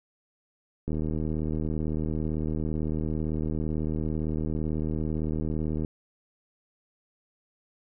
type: click train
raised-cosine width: 3 ms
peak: -18 dBFS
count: 388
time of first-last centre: 0.88-5.848 s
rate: 77.9 Hz
effects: none